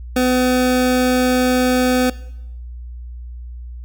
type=tone; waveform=25% pulse; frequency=252.6 Hz; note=B3; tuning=39 cents sharp; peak=-10 dBFS; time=0.16-2.1 s; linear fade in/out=5 ms; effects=noise-tail reverb RT60 0.8 s tail -19 dB re dry + added 60 Hz sine -29 dBFS peak until 3.84 s